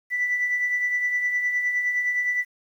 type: tone with tremolo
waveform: sine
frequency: 1975.5 Hz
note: B6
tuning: in tune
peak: -18 dBFS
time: 0.1-2.45 s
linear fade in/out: 50 ms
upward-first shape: triangle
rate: 9.7 Hz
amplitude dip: 55%
effects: tanh soft clip ceiling -16 dBFS + 9-bit